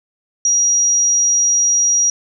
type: tone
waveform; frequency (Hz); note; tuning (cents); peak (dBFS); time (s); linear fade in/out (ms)
sine; 5740; F8; +47; -11; 0.45-2.1; 2
effects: none